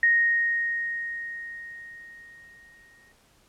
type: tone with exponential decay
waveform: sine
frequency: 1865 Hz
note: A#6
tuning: in tune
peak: -16 dBFS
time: 0.03-3.12 s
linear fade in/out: 2 ms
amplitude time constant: 670 ms
effects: pink hiss -61 dBFS RMS until 3.48 s + low-pass 12000 Hz 12 dB/octave